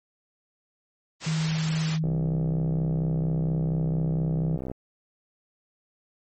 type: noise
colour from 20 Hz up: white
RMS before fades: -31 dBFS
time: 1.2-1.99 s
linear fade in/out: 50 ms
type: tone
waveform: sine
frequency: 158.7 Hz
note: D#3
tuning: 35 cents sharp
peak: -23 dBFS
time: 1.26-4.57 s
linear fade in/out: 10 ms
type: click train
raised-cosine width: 2 ms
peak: -20 dBFS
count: 173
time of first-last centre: 2.04-4.715 s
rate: 64.3 Hz
effects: low-pass 6000 Hz 12 dB/octave + MP3 32 kbps